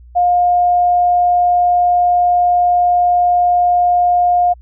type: tone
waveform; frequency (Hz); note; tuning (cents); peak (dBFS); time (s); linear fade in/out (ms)
sine; 710; F5; +28; -9; 0.15-4.54; 20
effects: added 60 Hz sine -37 dBFS peak until 4.61 s